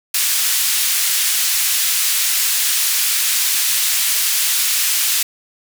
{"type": "band-pass noise", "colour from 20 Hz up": "white", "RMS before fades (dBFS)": -17, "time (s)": [0.14, 5.23], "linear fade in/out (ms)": 5, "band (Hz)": [2000, 16000], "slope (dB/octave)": 12, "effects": []}